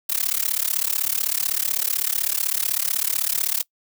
blue noise with amplitude modulation, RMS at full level -19 dBFS, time 0.09-3.63 s, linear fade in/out 10 ms, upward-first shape sine, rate 35.9 Hz, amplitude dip 100%, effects noise-tail reverb RT60 0.1 s tail -24 dB re dry

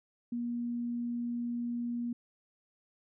sine tone, 238.6 Hz, A#3, 41 cents sharp, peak -32 dBFS, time 0.32-2.13 s, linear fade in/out 5 ms, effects none

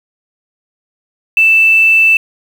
sine tone with quantisation, 2649 Hz, E7, 8 cents sharp, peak -5 dBFS, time 1.37-2.17 s, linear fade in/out 2 ms, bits 5, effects none

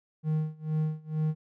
triangle tone with tremolo, 155.56 Hz, D#3, in tune, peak -22 dBFS, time 0.23-1.35 s, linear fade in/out 50 ms, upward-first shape sine, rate 2.2 Hz, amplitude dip 95%, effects none

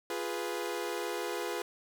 sawtooth chord, F diminished, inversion none, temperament equal, 349.2 / 415.3 / 493.9 Hz, F4 / Ab4 / Cb5, 0 / 0 / 0 cents, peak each -34 / -34 / -34 dBFS, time 0.1-1.62 s, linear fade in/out 2 ms, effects none

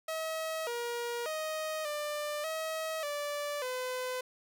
sawtooth tone with pitch steps, 640 / 475.3 / 626 / 594 / 638 / 583 / 507 Hz, D#5 / A#4 / D#5 / D5 / D#5 / D5 / B4, +49 / +34 / +10 / +20 / +43 / -13 / +45 cents, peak -30 dBFS, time 0.08-4.21 s, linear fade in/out 5 ms, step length 590 ms, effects none

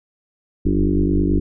sine tone with frequency modulation, 176.1 Hz, F3, 15 cents sharp, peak -14 dBFS, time 0.65-1.4 s, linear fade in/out 10 ms, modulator 49.5 Hz, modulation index 3.7, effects none

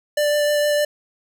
square tone with vibrato, 590 Hz, D5, 8 cents sharp, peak -17 dBFS, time 0.17-0.85 s, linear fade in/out 5 ms, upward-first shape triangle, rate 6.5 Hz, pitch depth 12 cents each way, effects none

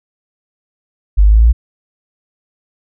sine linear sweep, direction up, 48.45 to 59.5 Hz, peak -4 dBFS, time 1.17-1.53 s, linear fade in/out 20 ms, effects none

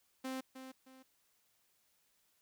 sawtooth tone with echo, 261.6 Hz, C4, in tune, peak -35 dBFS, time 0.24-0.41 s, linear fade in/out 10 ms, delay 310 ms, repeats 2, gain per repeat -9 dB, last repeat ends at 1.03 s, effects white hiss -75 dBFS RMS until 2.41 s

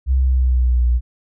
sine tone with pitch glide, 65.41 to 60.33 Hz, C2 to B1, 0 to -40 cents, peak -12 dBFS, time 0.06-1.01 s, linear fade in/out 50 ms, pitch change -140 cents, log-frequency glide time 0.18-0.86 s, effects none

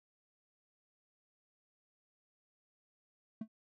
triangle tone with exponential decay, 220 Hz, A3, in tune, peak -32 dBFS, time 3.41-3.48 s, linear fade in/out 5 ms, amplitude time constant 15 ms, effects none

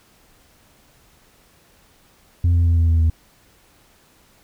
sine tone with pitch steps, 86.4 / 85.26 / 84.13 / 83.02 / 81.93 / 80.85 Hz, F2 / F2 / E2 / E2 / E2 / E2, -18 / -41 / +36 / +13 / -10 / -33 cents, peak -10 dBFS, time 2.44-3.1 s, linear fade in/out 5 ms, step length 110 ms, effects tanh soft clip ceiling -12 dBFS + pink hiss -55 dBFS RMS until 4.43 s

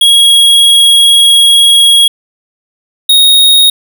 square tone pair in turn, 3306 / 3743 Hz, G#7 / A#7, -9 / +6 cents, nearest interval major second, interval 215 cents, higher second, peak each -3 dBFS, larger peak neither, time 0.01-2.08 / 3.09-3.7 s, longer first, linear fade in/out 5 ms, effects none

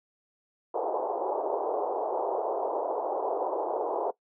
pink band-pass noise, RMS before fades -30 dBFS, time 0.74-4.11 s, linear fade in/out 5 ms, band 380 to 940 Hz, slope 48 dB/octave, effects noise-tail reverb RT60 0.1 s tail -19 dB re dry

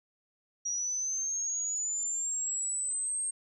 sine linear sweep, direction up, 5730 to 8510 Hz, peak -30 dBFS, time 0.65-3.31 s, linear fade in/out 10 ms, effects 12-bit

